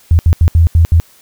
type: tone bursts at uneven times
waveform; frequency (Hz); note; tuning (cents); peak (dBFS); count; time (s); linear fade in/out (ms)
sine; 83; E2; +12; -4; 6; 0.11-0.19 / 0.26-0.33 / 0.41-0.48 / 0.55-0.67 / 0.75-0.85 / 0.92-1; 0
effects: white hiss -46 dBFS RMS until 1.21 s